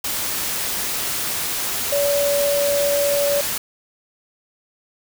sine tone in noise, 571 Hz, D5, 49 cents flat, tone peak -17 dBFS, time 1.92-3.41 s, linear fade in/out 5 ms, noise white, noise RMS -24 dBFS, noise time 0.04-3.58 s, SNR +4 dB, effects none

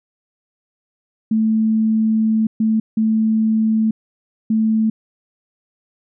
sine tone bursts at uneven times, 220 Hz, A3, in tune, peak -13 dBFS, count 4, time 1.31-2.47 / 2.6-2.8 / 2.97-3.91 / 4.5-4.9 s, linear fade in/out 5 ms, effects none

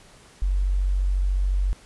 sine tone, 47 Hz, F#1, 28 cents sharp, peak -19 dBFS, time 0.42-1.73 s, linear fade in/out 0 ms, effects pink hiss -51 dBFS RMS until 1.85 s + resampled to 24000 Hz

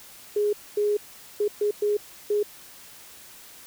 sine tone bursts at uneven times, 415.3 Hz, G#4, in tune, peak -20 dBFS, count 6, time 0.36-0.53 / 0.77-0.97 / 1.4-1.48 / 1.61-1.71 / 1.82-1.97 / 2.3-2.43 s, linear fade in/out 5 ms, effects white hiss -47 dBFS RMS until 3.66 s

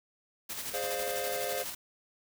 white noise with tremolo, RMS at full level -37 dBFS, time 0.49-1.75 s, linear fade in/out 10 ms, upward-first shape square, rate 12 Hz, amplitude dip 40%
square chord, D half-diminished seventh, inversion second, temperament equal with one note detuned, 415.3 / 523.3 / 597.6 / 698.5 Hz, Ab4 / C5 / D5 / F5, 0 / 0 / +30 / 0 cents, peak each -41 / -37 / -41 / -39 dBFS, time 0.73-1.64 s, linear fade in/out 20 ms
effects none

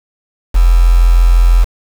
sine tone with quantisation, 43 Hz, F1, 26 cents flat, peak -4 dBFS, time 0.54-1.65 s, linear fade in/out 20 ms, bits 4, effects none

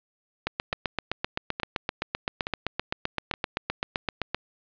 two click trains, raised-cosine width 0.3 ms, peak -14 / -10 dBFS, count 4 / 31, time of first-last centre 0.73-3.339 / 0.47-4.346 s, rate 1.15 / 7.74 Hz, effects resampled to 11025 Hz + 8-bit

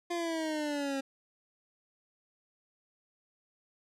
25% pulse exponential sweep, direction down, 349.2 to 268.9 Hz, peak -28 dBFS, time 0.1-1.01 s, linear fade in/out 10 ms, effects low-pass 9000 Hz 12 dB/octave

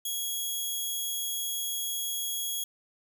10% pulse tone, 3322 Hz, G#7, in tune, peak -22 dBFS, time 0.05-2.64 s, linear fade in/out 5 ms, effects 10-bit

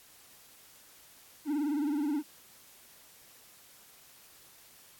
triangle tone with vibrato, 293.7 Hz, D4, in tune, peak -26 dBFS, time 1.45-2.23 s, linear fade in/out 50 ms, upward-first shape sine, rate 19 Hz, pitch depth 110 cents each way, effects white hiss -57 dBFS RMS until 4.99 s + AAC 64 kbps

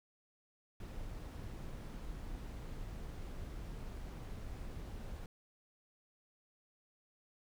brown noise, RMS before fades -45 dBFS, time 0.8-5.26 s, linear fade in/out 2 ms, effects none

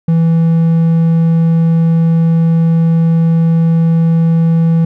triangle tone, 164.81 Hz, E3, in tune, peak -5 dBFS, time 0.08-4.85 s, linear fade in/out 5 ms, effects none

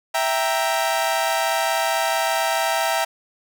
sawtooth chord, E diminished, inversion none, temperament equal, 659.3 / 784 / 932.3 Hz, E5 / G5 / Bb5, 0 / 0 / 0 cents, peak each -19 / -20 / -21 dBFS, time 0.14-3.05 s, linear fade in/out 10 ms, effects none

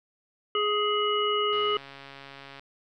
harmonic tone, 417.9 Hz, G#4, 11 cents sharp, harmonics 1 / 3 / 5 / 7, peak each -27 / -27 / -37 / -29 dBFS, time 0.55-1.77 s, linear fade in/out 2 ms
click train, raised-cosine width 0.3 ms, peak -28 dBFS, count 148, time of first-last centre 1.53-2.595 s, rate 138 Hz
effects none

